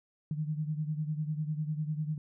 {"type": "beating tone pair", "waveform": "sine", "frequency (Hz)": [151.4, 161.4], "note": ["D#3", "E3"], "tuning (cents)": [-47, -36], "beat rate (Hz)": 10, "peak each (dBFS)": [-32, -37], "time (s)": [0.31, 2.18], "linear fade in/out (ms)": 2, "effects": []}